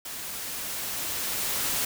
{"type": "noise with level ramp", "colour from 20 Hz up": "white", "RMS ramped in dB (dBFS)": [-37, -27], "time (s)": [0.05, 1.85], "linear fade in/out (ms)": 5, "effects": []}